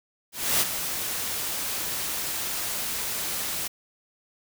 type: noise with ADSR envelope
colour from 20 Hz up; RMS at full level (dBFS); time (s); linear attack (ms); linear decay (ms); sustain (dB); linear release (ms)
white; -21; 0.32-3.68; 290; 31; -9; 10
effects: none